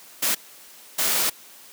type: noise bursts at uneven times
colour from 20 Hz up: white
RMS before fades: -22 dBFS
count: 2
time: 0.22-0.35 / 0.98-1.3 s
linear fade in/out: 10 ms
effects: white hiss -47 dBFS RMS until 1.72 s + high-pass 200 Hz 12 dB/octave